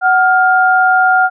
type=tone pair together; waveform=sine; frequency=745.9 / 1408 Hz; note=F#5 / F6; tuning=+14 / +14 cents; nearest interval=major seventh; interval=1100 cents; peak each=-10 dBFS; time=0.01-1.3 s; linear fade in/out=50 ms; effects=none

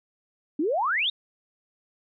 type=exponential sweep; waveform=sine; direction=up; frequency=276.9 to 3848 Hz; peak=-22 dBFS; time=0.59-1.1 s; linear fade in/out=5 ms; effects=none

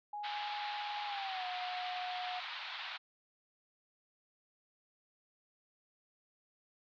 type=tone with pitch glide; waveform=sine; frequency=830.6 to 727.3 Hz; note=G#5 to F#5; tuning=0 to -30 cents; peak=-39 dBFS; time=0.13-2.4 s; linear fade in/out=5 ms; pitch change=-230 cents; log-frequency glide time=1.05-1.46 s
type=band-pass noise; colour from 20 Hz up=white; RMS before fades=-44 dBFS; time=0.23-2.98 s; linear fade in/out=20 ms; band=720 to 4100 Hz; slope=48 dB/octave
effects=none

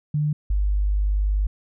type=tone pair in turn; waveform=sine; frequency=149.6 / 50.18 Hz; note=D3 / G1; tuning=+32 / +41 cents; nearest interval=octave + perfect fifth; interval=1891 cents; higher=first; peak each=-19 / -18 dBFS; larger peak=second; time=0.14-0.33 / 0.5-1.47 s; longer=second; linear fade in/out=5 ms; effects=none

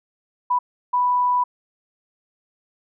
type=tone bursts at uneven times; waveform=sine; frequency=987.8 Hz; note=B5; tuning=in tune; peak=-16 dBFS; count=2; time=0.5-0.59 / 0.93-1.44 s; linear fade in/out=10 ms; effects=none

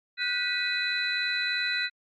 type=tone cluster; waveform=sine; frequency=1460 / 1543 / 1961 / 2510 / 3994 Hz; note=F#6 / G6 / B6 / D#7 / B7; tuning=-24 / -28 / -13 / +15 / +19 cents; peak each=-33 / -35 / -31 / -33 / -30 dBFS; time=0.17-1.9 s; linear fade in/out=50 ms; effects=tanh soft clip ceiling -15 dBFS + Opus 48 kbps

